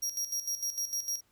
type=tone with tremolo; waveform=40% pulse; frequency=5650 Hz; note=F8; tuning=19 cents sharp; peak=-29 dBFS; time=0.02-1.21 s; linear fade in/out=10 ms; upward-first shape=square; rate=6.6 Hz; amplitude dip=70%; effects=pink hiss -70 dBFS RMS until 1.31 s